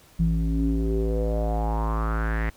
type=tone with low-pass filter sweep; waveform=square; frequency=55 Hz; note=A1; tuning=in tune; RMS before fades=-24 dBFS; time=0.19-2.5 s; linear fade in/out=5 ms; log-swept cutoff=170 to 2000 Hz; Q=5.7; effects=pink hiss -54 dBFS RMS until 2.56 s